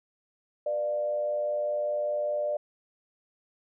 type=tone with frequency modulation; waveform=sine; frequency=595 Hz; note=D5; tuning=22 cents sharp; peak=-26 dBFS; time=0.66-2.57 s; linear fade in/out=5 ms; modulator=105 Hz; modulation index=0.43; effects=none